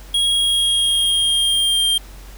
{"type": "tone with pitch glide", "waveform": "square", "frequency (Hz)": [3298, 3187], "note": ["G#7", "G7"], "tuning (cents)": [-13, 28], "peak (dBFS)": -15, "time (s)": [0.14, 1.98], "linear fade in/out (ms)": 5, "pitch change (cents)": -59, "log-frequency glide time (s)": [0.24, 1.87], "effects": ["added 47 Hz sine -36 dBFS peak until 2.37 s", "pink hiss -44 dBFS RMS until 2.37 s"]}